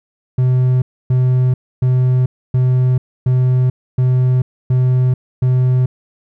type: tone bursts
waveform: triangle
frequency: 127.3 Hz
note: C3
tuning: 47 cents flat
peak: -8 dBFS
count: 8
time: 0.38-5.86 s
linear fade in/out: 5 ms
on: 440 ms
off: 280 ms
effects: none